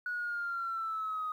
sine linear sweep, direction down, 1468 to 1244.5 Hz, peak -32 dBFS, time 0.06-1.32 s, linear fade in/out 2 ms, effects tanh soft clip ceiling -28 dBFS + 11-bit

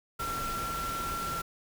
sine tone in noise, 1359 Hz, F6, 48 cents flat, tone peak -33 dBFS, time 0.19-1.42 s, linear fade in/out 10 ms, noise pink, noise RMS -38 dBFS, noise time 0.19-1.42 s, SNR +2 dB, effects none

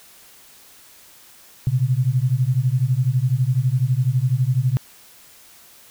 sine beating tone pair, 121.8 / 133.8 Hz, B2 / C3, -24 / +39 cents, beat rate 12 Hz, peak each -19 dBFS, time 1.67-4.77 s, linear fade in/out 0 ms, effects white hiss -48 dBFS RMS until 5.9 s

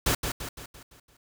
pink noise with echo, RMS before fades -24 dBFS, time 0.06-0.15 s, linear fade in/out 5 ms, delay 170 ms, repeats 6, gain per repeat -6 dB, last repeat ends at 1.17 s, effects none

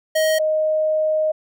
square / sine tone pair in turn, 629 / 622.1 Hz, D#5 / D#5, +19 / 0 cents, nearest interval unison, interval 19 cents, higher first, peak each -16 dBFS, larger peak neither, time 0.15-0.39 / 0.39-1.32 s, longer second, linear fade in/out 10 ms, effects none

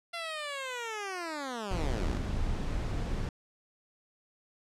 10% pulse linear sweep, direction down, 690 to 41.2 Hz, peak -27 dBFS, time 0.13-2.18 s, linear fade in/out 10 ms
brown noise, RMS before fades -32 dBFS, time 1.71-3.29 s, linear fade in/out 2 ms
effects low-pass 8000 Hz 12 dB/octave

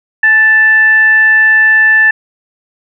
sine tone with frequency modulation, 1760 Hz, A6, in tune, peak -4 dBFS, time 0.23-2.11 s, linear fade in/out 5 ms, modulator 904 Hz, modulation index 0.21, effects none

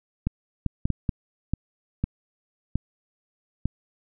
clicks, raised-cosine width 5 ms, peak -11 dBFS, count 9, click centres 0.27 / 0.663 / 0.855 / 0.903 / 1.092 / 1.536 / 2.04 / 2.756 / 3.656 s, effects none

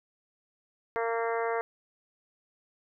harmonic tone, 229.8 Hz, A#3, 25 cents flat, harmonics 2 / 3 / 4 / 5 / 6 / 7 / 8 / 9, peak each -30 / -34 / -36 / -38 / -40 / -41 / -42 / -43 dBFS, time 0.96-1.61 s, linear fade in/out 0 ms, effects none

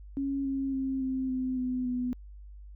sine tone with pitch steps, 275.6 / 270.9 / 266.2 / 261.6 / 257.1 / 252.7 / 248.4 Hz, C#4 / C#4 / C4 / C4 / C4 / B3 / B3, -10 / -40 / +30 / 0 / -30 / +40 / +10 cents, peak -28 dBFS, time 0.17-2.13 s, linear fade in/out 0 ms, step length 280 ms, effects added 50 Hz sine -44 dBFS peak until 2.75 s

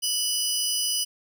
20% pulse tone pair together, 2960 / 4978 Hz, F#7 / D#8, 0 / 0 cents, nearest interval major sixth, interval 900 cents, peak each -21 dBFS, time 0.02-1.05 s, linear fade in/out 20 ms, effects none

